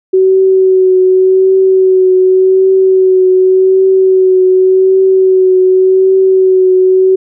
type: tone with vibrato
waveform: sine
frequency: 376 Hz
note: F#4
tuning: 28 cents sharp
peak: -4 dBFS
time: 0.13-7.16 s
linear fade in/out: 10 ms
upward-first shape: triangle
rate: 0.87 Hz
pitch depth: 24 cents each way
effects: none